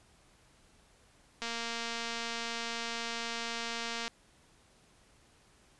click train, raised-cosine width 0.2 ms, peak -20 dBFS, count 618, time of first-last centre 1.42-4.079 s, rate 232 Hz, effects pink hiss -64 dBFS RMS until 5.79 s + resampled to 24000 Hz

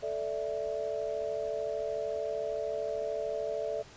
sine chord, A suspended fourth, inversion none, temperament just, 440 / 586.7 / 660 Hz, A4 / D5 / E5, 0 / -2 / +2 cents, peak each -36 / -35 / -36 dBFS, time 0.02-3.83 s, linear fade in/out 20 ms, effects pink hiss -53 dBFS RMS until 3.96 s + resampled to 16000 Hz

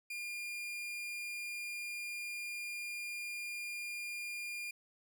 40% pulse tone, 2411 Hz, D7, 45 cents sharp, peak -39 dBFS, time 0.1-4.71 s, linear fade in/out 5 ms, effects none

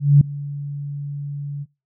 sine tone with ADSR envelope, 143.2 Hz, D3, 43 cents flat, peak -5 dBFS, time 0-1.66 s, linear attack 210 ms, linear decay 3 ms, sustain -20 dB, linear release 39 ms, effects noise-tail reverb RT60 0.3 s tail -25 dB re dry

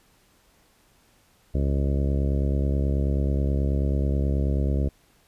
harmonic tone, 69.3 Hz, C#2, in tune, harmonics 1 / 2 / 3 / 4 / 5 / 6 / 7 / 8 / 9, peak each -22 / -28 / -32 / -34 / -36 / -38 / -39 / -40 / -41 dBFS, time 1.54-4.89 s, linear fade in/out 10 ms, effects pink hiss -61 dBFS RMS until 5.27 s + resampled to 32000 Hz

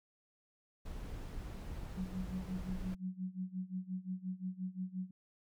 brown noise, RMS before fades -44 dBFS, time 0.85-2.95 s, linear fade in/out 10 ms
sine tone with tremolo, 185.3 Hz, F#3, 3 cents sharp, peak -35 dBFS, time 1.97-5.11 s, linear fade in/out 5 ms, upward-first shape sine, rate 5.7 Hz, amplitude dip 90%
effects none

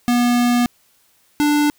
square tone pair in turn, 242.2 / 294.7 Hz, B3 / D4, -34 / +6 cents, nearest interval minor third, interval 340 cents, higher second, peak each -14 dBFS, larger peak neither, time 0.08-0.66 / 1.4-1.7 s, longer first, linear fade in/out 0 ms, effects white hiss -58 dBFS RMS until 1.78 s

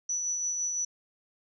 sine tone with tremolo, 5930 Hz, F#8, 3 cents sharp, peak -27 dBFS, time 0.09-0.85 s, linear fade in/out 5 ms, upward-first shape sine, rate 5.9 Hz, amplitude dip 30%, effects none

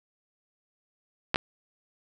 clicks, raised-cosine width 0.3 ms, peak -7 dBFS, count 2, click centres 1.344 / 1.359 s, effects none

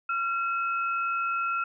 sine tone pair together, 1371 / 2574 Hz, F6 / E7, -32 / -42 cents, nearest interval major seventh, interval 1090 cents, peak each -26 / -34 dBFS, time 0.09-1.64 s, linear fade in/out 5 ms, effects none

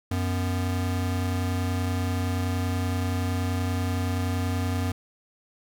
square tone pair together, 92.48 / 246.9 Hz, F#2 / B3, 0 / 0 cents, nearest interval octave + perfect fourth, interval 1700 cents, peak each -26 / -32 dBFS, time 0.11-4.92 s, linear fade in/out 5 ms, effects none

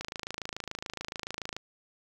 click train, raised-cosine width 0.2 ms, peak -18 dBFS, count 43, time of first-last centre 0.01-1.566 s, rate 27 Hz, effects 8-bit

